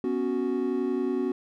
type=chord; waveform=triangle; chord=B suspended second; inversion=none; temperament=just; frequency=246.9 / 277.8 / 370.4 Hz; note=B3 / C#4 / F#4; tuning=0 / +4 / +2 cents; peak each=-28 / -28 / -26 dBFS; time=0.04-1.32 s; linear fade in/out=2 ms; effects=none